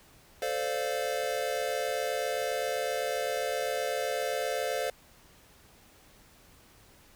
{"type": "chord", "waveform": "square", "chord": "D minor seventh", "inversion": "second", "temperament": "equal with one note detuned", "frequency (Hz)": [440, 519.6, 587.3, 698.5], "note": ["A4", "C5", "D5", "F5"], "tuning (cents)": [0, -12, 0, 0], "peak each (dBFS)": [-37, -34, -36, -36], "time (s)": [0.42, 4.9], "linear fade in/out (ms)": 2, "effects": ["pink hiss -58 dBFS RMS until 7.15 s"]}